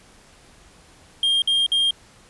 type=tone bursts; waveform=triangle; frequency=3213 Hz; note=G7; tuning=42 cents sharp; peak=-15 dBFS; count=3; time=1.23-1.908 s; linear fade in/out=2 ms; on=190 ms; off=54 ms; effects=pink hiss -51 dBFS RMS until 2.29 s + resampled to 24000 Hz